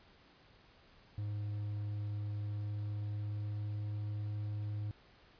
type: tone with pitch glide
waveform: triangle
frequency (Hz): 103.83 to 104.55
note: G#2 to G#2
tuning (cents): 0 to +12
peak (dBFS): -34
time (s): 1.18-4.91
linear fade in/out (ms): 0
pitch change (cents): +12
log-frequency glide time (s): 2.54-4.11
effects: pink hiss -63 dBFS RMS until 5.39 s + resampled to 11025 Hz